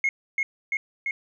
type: tone with echo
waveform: sine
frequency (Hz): 2162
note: C#7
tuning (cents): -44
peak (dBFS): -18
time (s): 0.04-0.09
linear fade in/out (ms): 2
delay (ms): 340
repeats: 3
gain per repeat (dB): -2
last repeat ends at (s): 1.11
effects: tanh soft clip ceiling -17 dBFS